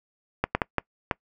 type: clicks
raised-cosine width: 0.5 ms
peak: -7 dBFS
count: 5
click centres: 0.44 / 0.55 / 0.618 / 0.783 / 1.112 s
effects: noise-tail reverb RT60 0.1 s tail -25 dB re dry